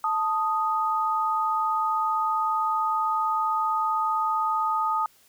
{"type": "tone pair together", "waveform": "sine", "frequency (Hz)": [880, 1244.5], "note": ["A5", "D#6"], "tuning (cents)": [0, 0], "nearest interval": "tritone", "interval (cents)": 600, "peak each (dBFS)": [-26, -24], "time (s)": [0.04, 5.06], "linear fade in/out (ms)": 2, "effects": ["white hiss -59 dBFS RMS until 5.28 s"]}